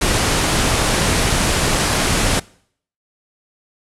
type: low-pass noise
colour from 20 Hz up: pink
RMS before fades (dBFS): -17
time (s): 0.01-2.4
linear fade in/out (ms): 10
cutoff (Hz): 11000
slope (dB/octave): 48
effects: noise-tail reverb RT60 0.6 s tail -23 dB re dry